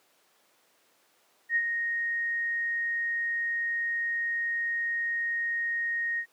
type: tone with ADSR envelope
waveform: sine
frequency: 1864.7 Hz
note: A#6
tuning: in tune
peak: -21 dBFS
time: 1.49-6.26 s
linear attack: 69 ms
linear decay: 55 ms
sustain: -6 dB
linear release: 73 ms
effects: pink hiss -65 dBFS RMS until 6.32 s + high-pass 400 Hz 12 dB/octave